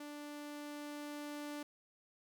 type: tone with level ramp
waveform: sawtooth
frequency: 293.7 Hz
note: D4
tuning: in tune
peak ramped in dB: -42 to -38 dBFS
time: 0-1.63 s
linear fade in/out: 5 ms
effects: none